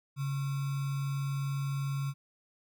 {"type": "tone with sample-and-hold", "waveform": "sine", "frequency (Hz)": 138.59, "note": "C#3", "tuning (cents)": 0, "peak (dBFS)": -30, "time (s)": [0.16, 2.14], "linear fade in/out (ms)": 50, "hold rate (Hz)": 1225, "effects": []}